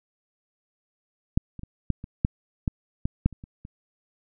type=clicks; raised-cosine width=5 ms; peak=-7 / -26 / -24 / -10 / -24 / -8 / -11 / -12 / -7 / -29 / -28 / -27 dBFS; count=12; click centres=1.375 / 1.593 / 1.634 / 1.903 / 2.041 / 2.249 / 2.678 / 3.055 / 3.26 / 3.327 / 3.439 / 3.651 s; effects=none